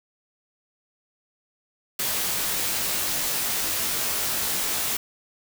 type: noise with comb filter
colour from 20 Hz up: white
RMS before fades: -26 dBFS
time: 1.99-4.97 s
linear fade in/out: 5 ms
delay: 19 ms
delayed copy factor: -0.7
effects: none